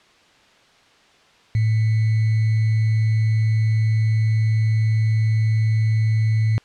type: tone with sample-and-hold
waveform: sine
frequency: 110 Hz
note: A2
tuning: in tune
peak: -15 dBFS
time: 1.55-6.58 s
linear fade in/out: 0 ms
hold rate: 2100 Hz
effects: white hiss -53 dBFS RMS until 6.64 s + low-pass 4000 Hz 12 dB/octave